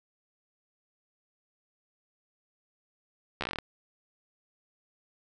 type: slowing click train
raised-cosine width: 0.3 ms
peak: -16 dBFS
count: 10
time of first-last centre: 3.41-3.587 s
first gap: 13 ms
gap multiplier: 1.1
effects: none